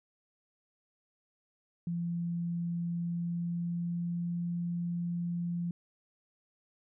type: tone with pitch glide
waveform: sine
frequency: 171.2 to 172.69 Hz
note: F3 to F3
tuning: -34 to -19 cents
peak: -31 dBFS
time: 1.87-5.71 s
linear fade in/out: 2 ms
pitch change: +15 cents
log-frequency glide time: 2.92-4.42 s
effects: none